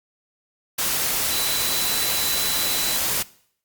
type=tone in noise; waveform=sine; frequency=3993 Hz; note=B7; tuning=18 cents sharp; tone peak=-28 dBFS; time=1.3-2.98 s; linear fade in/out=10 ms; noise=white; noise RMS=-23 dBFS; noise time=0.78-3.23 s; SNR=-8 dB; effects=noise-tail reverb RT60 0.6 s tail -20 dB re dry + Opus 48 kbps